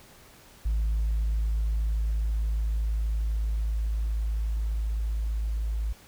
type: tone with level ramp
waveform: sine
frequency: 54 Hz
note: A1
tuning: 32 cents flat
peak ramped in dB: -21 to -25 dBFS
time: 0.65-5.93 s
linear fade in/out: 10 ms
effects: tanh soft clip ceiling -21 dBFS + pink hiss -53 dBFS RMS until 6.07 s